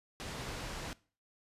pink low-pass noise, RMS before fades -42 dBFS, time 0.2-0.93 s, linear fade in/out 0 ms, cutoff 6900 Hz, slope 12 dB/octave, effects noise-tail reverb RT60 0.4 s tail -21 dB re dry + resampled to 32000 Hz

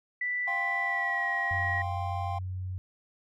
sine tone with pitch glide, 1975.5 to 1901.6 Hz, B6 to A#6, 0 to +34 cents, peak -28 dBFS, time 0.21-1.82 s, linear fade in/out 5 ms, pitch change -66 cents, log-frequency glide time 0.83-1.27 s
triangle chord, F suspended second, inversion none, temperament just, 698.5 / 785.8 / 1047.7 Hz, F5 / G5 / C6, 0 / +4 / +2 cents, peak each -35 / -33 / -37 dBFS, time 0.47-2.39 s, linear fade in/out 10 ms
sine tone, 92.5 Hz, F#2, in tune, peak -32 dBFS, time 1.51-2.78 s, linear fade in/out 0 ms
effects none

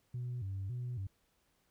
sine tone with vibrato, 109.2 Hz, A2, 13 cents flat, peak -35 dBFS, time 0.14-1.07 s, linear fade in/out 5 ms, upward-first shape square, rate 1.8 Hz, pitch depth 210 cents each way, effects tanh soft clip ceiling -34 dBFS + pink hiss -75 dBFS RMS until 1.7 s

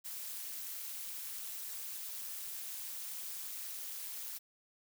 blue noise with amplitude modulation, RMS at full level -40 dBFS, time 0.04-4.39 s, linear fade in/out 20 ms, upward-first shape sine, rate 210 Hz, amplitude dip 75%, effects none

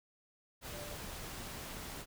sine tone in noise, 587.3 Hz, D5, in tune, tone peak -48 dBFS, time 0.7-0.97 s, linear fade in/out 50 ms, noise pink, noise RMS -45 dBFS, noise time 0.61-2.06 s, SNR -6 dB, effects none

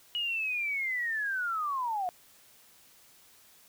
sine linear sweep, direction down, 2914 to 698.5 Hz, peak -29 dBFS, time 0.15-2.09 s, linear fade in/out 0 ms, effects white hiss -59 dBFS RMS until 3.68 s

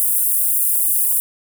pink high-pass noise, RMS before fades -17 dBFS, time 0-1.2 s, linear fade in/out 0 ms, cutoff 9200 Hz, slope 48 dB/octave, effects none

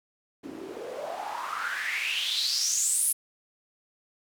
white noise with band-pass filter sweep, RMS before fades -30 dBFS, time 0.43-3.13 s, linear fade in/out 10 ms, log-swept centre 260 to 11000 Hz, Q 6.8, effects none

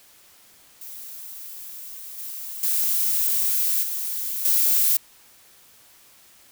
violet noise with level steps, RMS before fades -38 / -34 / -22 / -28 / -19 dBFS, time 0.81-4.97 s, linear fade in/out 5 ms, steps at 2.18 / 2.63 / 3.83 / 4.45 s, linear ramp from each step 2 ms, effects white hiss -53 dBFS RMS until 6.51 s

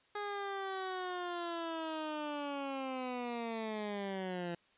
15% pulse linear sweep, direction down, 415.3 to 170 Hz, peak -31 dBFS, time 0.15-4.55 s, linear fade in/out 5 ms, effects white hiss -69 dBFS RMS until 4.77 s + resampled to 8000 Hz

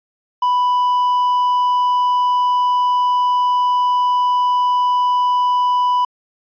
triangle tone, 990 Hz, B5, 4 cents sharp, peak -11 dBFS, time 0.42-6.05 s, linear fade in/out 5 ms, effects resampled to 11025 Hz

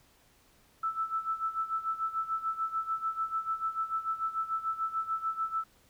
sine tone with tremolo, 1318.5 Hz, E6, in tune, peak -27 dBFS, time 0.83-5.64 s, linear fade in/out 5 ms, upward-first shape sine, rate 6.8 Hz, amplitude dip 80%, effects pink hiss -64 dBFS RMS until 5.89 s

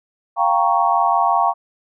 sine chord, G half-diminished seventh, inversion third, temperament equal, 698.5 / 784 / 932.3 / 1108.7 Hz, F5 / G5 / Bb5 / Db6, 0 / 0 / 0 / 0 cents, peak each -19 dBFS, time 0.36-1.54 s, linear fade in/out 50 ms, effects none

